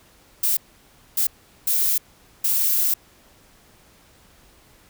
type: noise bursts at uneven times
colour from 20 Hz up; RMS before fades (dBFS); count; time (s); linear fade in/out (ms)
violet; -20; 4; 0.43-0.57 / 1.17-1.27 / 1.67-1.98 / 2.44-2.94; 5
effects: pink hiss -54 dBFS RMS until 4.89 s